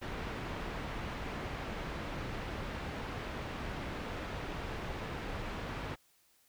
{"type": "low-pass noise", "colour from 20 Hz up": "pink", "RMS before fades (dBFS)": -40, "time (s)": [0.01, 5.96], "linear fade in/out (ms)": 20, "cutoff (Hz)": 2600, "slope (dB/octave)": 12, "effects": ["white hiss -69 dBFS RMS until 6.48 s"]}